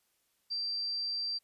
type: tone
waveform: sine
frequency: 4699 Hz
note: D8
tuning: in tune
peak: -32 dBFS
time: 0.5-1.39 s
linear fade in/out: 20 ms
effects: white hiss -75 dBFS RMS until 1.43 s + resampled to 32000 Hz